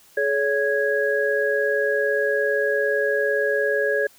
sine tone cluster, 425.5 / 563 / 1656 Hz, G#4 / C#5 / G#6, +42 / +27 / -5 cents, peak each -23 dBFS, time 0.17-4.07 s, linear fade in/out 5 ms, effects white hiss -53 dBFS RMS until 4.18 s

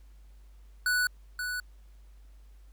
square tone with echo, 1480 Hz, F#6, in tune, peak -25 dBFS, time 0.86-1.07 s, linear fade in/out 2 ms, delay 530 ms, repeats 1, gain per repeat -7 dB, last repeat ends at 1.6 s, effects added 50 Hz sine -50 dBFS peak until 2.72 s + pink hiss -69 dBFS RMS until 2.72 s

